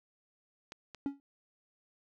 clicks, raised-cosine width 0.2 ms, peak -27 / -29 dBFS, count 2, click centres 0.721 / 0.947 s
triangle tone with exponential decay, 279.3 Hz, C#4, 13 cents sharp, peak -26 dBFS, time 1.06-1.2 s, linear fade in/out 1 ms, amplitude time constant 30 ms
effects none

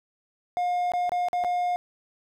triangle tone with dropouts, 713 Hz, F5, 36 cents sharp, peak -21 dBFS, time 0.57-1.76 s, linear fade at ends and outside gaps 0 ms, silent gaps 0.919-0.936 / 1.094-1.119 / 1.285-1.331 / 1.439-1.446 s, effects none

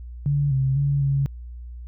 sine tone with pitch steps, 143.3 / 133.5 / 141.2 / 138.3 Hz, D3 / C3 / C#3 / C#3, -42 / +35 / +32 / -4 cents, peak -18 dBFS, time 0.26-1.26 s, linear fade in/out 0 ms, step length 250 ms, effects added 60 Hz sine -34 dBFS peak until 1.87 s

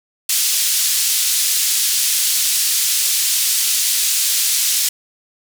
white band-pass noise, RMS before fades -17 dBFS, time 0.29-4.89 s, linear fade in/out 5 ms, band 3500 to 11000 Hz, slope 12 dB/octave, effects none

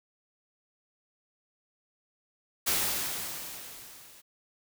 white noise with level ramp, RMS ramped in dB -26 to -54 dBFS, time 2.66-4.22 s, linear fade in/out 20 ms, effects none

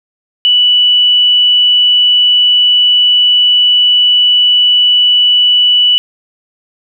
sine tone, 2960 Hz, F#7, in tune, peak -5 dBFS, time 0.45-5.98 s, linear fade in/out 0 ms, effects none

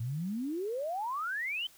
sine exponential sweep, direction up, 110 to 3136 Hz, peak -32 dBFS, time 0-1.67 s, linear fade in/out 5 ms, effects white hiss -59 dBFS RMS until 1.77 s

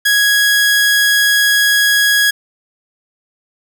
sawtooth tone, 1661.2 Hz, G#6, in tune, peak -6 dBFS, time 0.05-2.31 s, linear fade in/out 10 ms, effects none

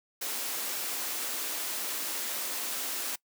white high-pass noise, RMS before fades -34 dBFS, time 0.21-3.16 s, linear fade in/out 10 ms, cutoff 230 Hz, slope 48 dB/octave, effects noise-tail reverb RT60 0.1 s tail -23 dB re dry

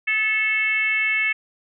sine tone with frequency modulation, 2191 Hz, C#7, 21 cents flat, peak -18 dBFS, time 0.07-1.33 s, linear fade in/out 10 ms, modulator 456 Hz, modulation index 0.9, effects none

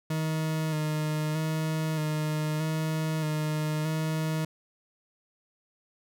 40% pulse tone with vibrato, 155.56 Hz, D#3, in tune, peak -26 dBFS, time 0.1-4.45 s, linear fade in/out 5 ms, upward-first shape square, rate 0.8 Hz, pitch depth 23 cents each way, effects none

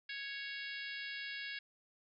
harmonic tone, 554.4 Hz, C#5, in tune, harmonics 3 / 4 / 5 / 6 / 7 / 8 / 9, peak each -45 / -47 / -49 / -51 / -52 / -53 / -54 dBFS, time 0.09-1.59 s, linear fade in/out 5 ms, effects none

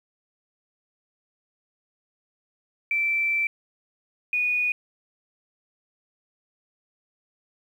sine tone pair in turn, 2334 / 2465 Hz, D7 / D#7, -11 / -17 cents, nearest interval minor second, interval 94 cents, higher second, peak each -21 dBFS, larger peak neither, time 2.91-3.47 / 4.33-4.72 s, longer first, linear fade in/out 2 ms, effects 9-bit

